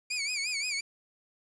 20% pulse tone with vibrato, 2352 Hz, D7, 2 cents sharp, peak -25 dBFS, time 0.1-0.81 s, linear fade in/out 10 ms, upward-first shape sine, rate 5.7 Hz, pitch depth 120 cents each way, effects resampled to 22050 Hz + 9-bit

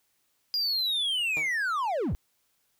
triangle linear sweep, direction down, 4900 to 31.52 Hz, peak -24 dBFS, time 0.54-2.15 s, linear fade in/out 0 ms
10% pulse tone with exponential decay, 155.56 Hz, D#3, in tune, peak -27 dBFS, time 1.37-1.56 s, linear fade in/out 0 ms, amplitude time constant 41 ms
effects white hiss -72 dBFS RMS until 2.79 s

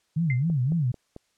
sine tone with vibrato, 144.9 Hz, D3, 23 cents flat, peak -21 dBFS, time 0.16-0.92 s, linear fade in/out 10 ms, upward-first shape sine, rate 3.8 Hz, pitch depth 290 cents each way
sine tone with exponential decay, 2082 Hz, C7, 9 cents flat, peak -25 dBFS, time 0.3-0.43 s, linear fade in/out 2 ms, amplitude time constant 27 ms
click train, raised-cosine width 2 ms, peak -26 dBFS, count 4, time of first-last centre 0.5-1.164 s, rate 4.52 Hz
effects white hiss -70 dBFS RMS until 1.37 s + low-pass 8000 Hz 12 dB/octave

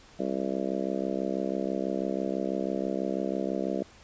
harmonic tone, 66.1 Hz, C2, 18 cents sharp, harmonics 3 / 4 / 5 / 6 / 7 / 8 / 9 / 10, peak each -34 / -35 / -34 / -36 / -37 / -39 / -36 / -39 dBFS, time 0.19-3.83 s, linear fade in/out 5 ms, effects pink hiss -54 dBFS RMS until 4.03 s + resampled to 16000 Hz

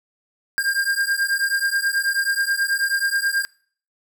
square beating tone pair, 1600 / 1609.3 Hz, G6 / G6, +35 / +45 cents, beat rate 9.3 Hz, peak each -23 dBFS, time 0.58-3.45 s, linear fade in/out 0 ms, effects noise-tail reverb RT60 0.5 s tail -24 dB re dry

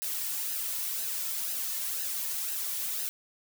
blue noise with flanger, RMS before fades -33 dBFS, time 0.02-3.09 s, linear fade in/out 0 ms, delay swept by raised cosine 0.87 to 2.57 ms, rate 2 Hz, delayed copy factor -0.6, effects none

